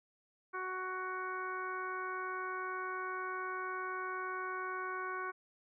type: harmonic tone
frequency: 371.5 Hz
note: F#4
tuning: 7 cents sharp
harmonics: 1 / 2 / 3 / 4 / 5 / 6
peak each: -44 / -50 / -40 / -42 / -54 / -51 dBFS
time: 0.53-5.32 s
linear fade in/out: 20 ms
effects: none